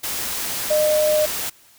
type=tone in noise; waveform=sine; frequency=610 Hz; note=D#5; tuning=34 cents flat; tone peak=-15 dBFS; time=0.7-1.26 s; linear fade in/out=10 ms; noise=white; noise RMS=-26 dBFS; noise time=0.03-1.5 s; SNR=+8 dB; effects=white hiss -52 dBFS RMS until 1.78 s